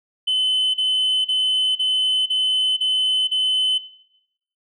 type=tone bursts; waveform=sine; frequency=3036 Hz; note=F#7; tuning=44 cents sharp; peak=-15 dBFS; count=7; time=0.27-3.782 s; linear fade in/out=10 ms; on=470 ms; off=37 ms; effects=noise-tail reverb RT60 0.8 s tail -17 dB re dry + tanh soft clip ceiling -15 dBFS